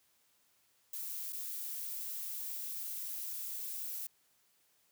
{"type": "noise with dropouts", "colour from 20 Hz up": "violet", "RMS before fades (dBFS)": -41, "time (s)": [0.93, 4.07], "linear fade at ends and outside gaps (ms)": 5, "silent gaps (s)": [1.325, 1.329], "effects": ["white hiss -72 dBFS RMS until 4.91 s", "high-pass 60 Hz 12 dB/octave"]}